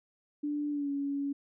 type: tone with pitch glide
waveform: sine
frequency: 293.7 to 281.2 Hz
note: D4 to C#4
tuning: 0 to +25 cents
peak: -30 dBFS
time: 0.43-1.33 s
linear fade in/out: 10 ms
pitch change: -75 cents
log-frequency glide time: 0.7-0.9 s
effects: none